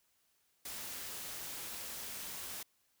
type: noise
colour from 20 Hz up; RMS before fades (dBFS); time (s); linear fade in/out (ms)
white; -44; 0.65-2.63; 5
effects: white hiss -75 dBFS RMS until 3 s